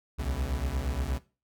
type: beating tone pair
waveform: 40% pulse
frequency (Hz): 62 / 70.5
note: B1 / C#2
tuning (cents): +7 / +30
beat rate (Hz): 8.5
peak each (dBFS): -31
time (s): 0.18-1.19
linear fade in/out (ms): 20
effects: noise-tail reverb RT60 0.3 s tail -17 dB re dry